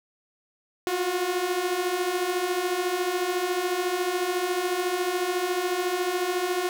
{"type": "beating tone pair", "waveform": "sawtooth", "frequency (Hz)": [350.4, 364.4], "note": ["F4", "F#4"], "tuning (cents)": [6, -26], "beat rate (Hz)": 14, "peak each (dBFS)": [-26, -22], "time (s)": [0.87, 6.69], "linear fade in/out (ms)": 0, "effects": []}